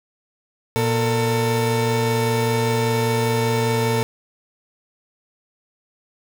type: tone pair together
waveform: 30% pulse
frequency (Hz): 118.62 / 449.4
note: A#2 / A4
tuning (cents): +31 / +37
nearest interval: octave + major seventh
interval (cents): 2306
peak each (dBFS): -18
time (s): 0.76-4.03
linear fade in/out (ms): 0
effects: none